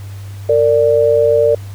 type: tone pair together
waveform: sine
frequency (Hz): 457.1 / 586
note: A#4 / D5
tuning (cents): -34 / -4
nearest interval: major third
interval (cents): 430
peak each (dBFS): -11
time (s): 0.49-1.55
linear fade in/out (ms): 5
effects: added 99 Hz sine -26 dBFS peak until 1.74 s + pink hiss -42 dBFS RMS until 1.74 s